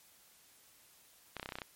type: clicks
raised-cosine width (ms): 0.3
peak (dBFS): -24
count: 9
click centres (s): 1.367 / 1.397 / 1.429 / 1.459 / 1.49 / 1.522 / 1.555 / 1.586 / 1.618
effects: white hiss -63 dBFS RMS until 1.75 s + MP3 64 kbps